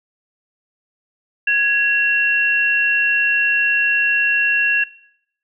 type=tone pair together; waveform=sine; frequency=1666 / 2728 Hz; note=G#6 / F7; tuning=+5 / -41 cents; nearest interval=major sixth; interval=854 cents; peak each=-16 dBFS; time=1.47-4.84 s; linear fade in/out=5 ms; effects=noise-tail reverb RT60 0.7 s tail -19 dB re dry